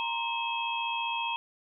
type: tone cluster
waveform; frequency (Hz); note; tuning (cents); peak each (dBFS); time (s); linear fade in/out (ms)
sine; 930 / 1045 / 2590 / 3247; A#5 / C6 / E7 / G#7; -4 / -2 / -31 / -40; -32 / -40 / -34 / -36; 0-1.36; 0
effects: none